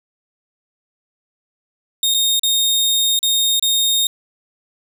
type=tone with dropouts; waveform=sawtooth; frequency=3700 Hz; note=A#7; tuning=14 cents flat; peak=-11 dBFS; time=2.03-4.07 s; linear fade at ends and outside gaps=2 ms; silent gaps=2.141-2.145 / 2.395-2.433 / 3.191-3.229 / 3.596-3.625 s; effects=none